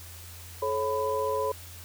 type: tone cluster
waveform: sine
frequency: 430.7 / 546 / 999 Hz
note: A4 / C#5 / B5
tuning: -37 / -26 / +20 cents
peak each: -30 dBFS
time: 0.62-1.52 s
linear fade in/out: 5 ms
effects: added 86 Hz sine -45 dBFS peak until 1.84 s + white hiss -47 dBFS RMS until 1.84 s